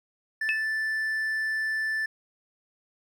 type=tone; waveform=triangle; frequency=1760 Hz; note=A6; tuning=in tune; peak=-24 dBFS; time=0.41-2.06 s; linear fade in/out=5 ms
type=tone with exponential decay; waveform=sine; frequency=2600 Hz; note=E7; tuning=24 cents flat; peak=-21 dBFS; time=0.49-0.65 s; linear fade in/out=0 ms; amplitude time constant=33 ms
effects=none